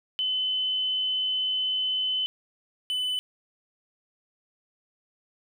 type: tone pair in turn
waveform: sine / triangle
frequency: 3032 / 3006 Hz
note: F#7 / F#7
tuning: +42 / +27 cents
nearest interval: unison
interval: 15 cents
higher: first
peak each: -24 dBFS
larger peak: neither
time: 0.19-2.26 / 2.9-3.19 s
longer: first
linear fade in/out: 0 ms
effects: none